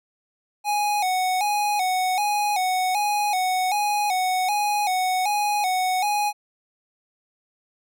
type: tone with vibrato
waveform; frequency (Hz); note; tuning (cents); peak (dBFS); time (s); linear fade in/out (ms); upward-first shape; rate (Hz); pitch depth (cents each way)
square; 784; G5; 0; -21; 0.64-6.33; 50; square; 1.3; 98
effects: none